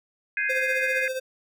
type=chord; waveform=sine; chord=Ab major seventh; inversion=third; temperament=equal; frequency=1568 / 1661.2 / 2093 / 2489 Hz; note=G6 / Ab6 / C7 / Eb7; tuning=0 / 0 / 0 / 0 cents; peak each=-32 / -27 / -29 / -29 dBFS; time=0.37-1.08 s; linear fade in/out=2 ms
type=tone with tremolo; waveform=square; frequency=520 Hz; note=C5; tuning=11 cents flat; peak=-26 dBFS; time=0.49-1.2 s; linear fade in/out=10 ms; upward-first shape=triangle; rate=15 Hz; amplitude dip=65%
effects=none